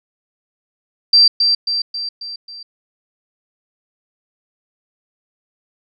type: tone with echo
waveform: sine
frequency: 4700 Hz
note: D8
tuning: 1 cent sharp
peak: -6 dBFS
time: 1.13-1.28 s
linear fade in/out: 5 ms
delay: 270 ms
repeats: 5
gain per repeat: -5 dB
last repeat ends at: 2.63 s
effects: none